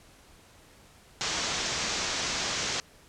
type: low-pass noise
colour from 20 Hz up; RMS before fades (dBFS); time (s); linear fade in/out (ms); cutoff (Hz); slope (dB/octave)
white; -31; 1.21-2.8; 0; 7000; 48
effects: pink hiss -56 dBFS RMS until 3.08 s + low-pass 11000 Hz 12 dB/octave